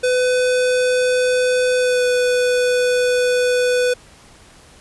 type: tone with pitch glide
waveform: square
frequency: 502 to 496.2 Hz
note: B4 to B4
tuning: +28 to +8 cents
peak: -15 dBFS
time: 0.03-3.94 s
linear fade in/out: 10 ms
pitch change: -20 cents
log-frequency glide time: 1.78-2.04 s
effects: pink hiss -46 dBFS RMS until 4.8 s + resampled to 24000 Hz